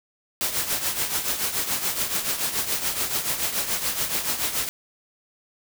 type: noise with tremolo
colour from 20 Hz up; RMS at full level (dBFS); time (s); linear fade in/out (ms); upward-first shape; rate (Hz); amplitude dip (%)
white; -23; 0.41-4.69; 0; triangle; 7; 70
effects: none